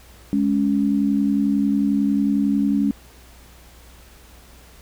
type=tone pair together; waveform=sine; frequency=208.1 / 279.2 Hz; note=G#3 / C#4; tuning=+4 / +13 cents; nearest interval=perfect fourth; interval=509 cents; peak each=-19 dBFS; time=0.33-2.91 s; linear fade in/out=0 ms; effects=added 60 Hz sine -47 dBFS peak until 4.81 s + pink hiss -49 dBFS RMS until 4.81 s